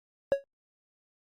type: tone with exponential decay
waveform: triangle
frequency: 554.4 Hz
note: C#5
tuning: in tune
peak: -15 dBFS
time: 0.32-0.44 s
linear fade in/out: 0 ms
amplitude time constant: 24 ms
effects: Opus 48 kbps